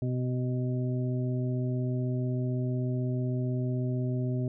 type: harmonic tone with a mistuned harmonic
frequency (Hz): 126.3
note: B2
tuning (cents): +39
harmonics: 1 / 2 / 3 / 5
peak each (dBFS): -28 / -34 / -38 / -42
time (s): 0.02-4.48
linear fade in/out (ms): 2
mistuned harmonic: 5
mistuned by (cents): -26
effects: none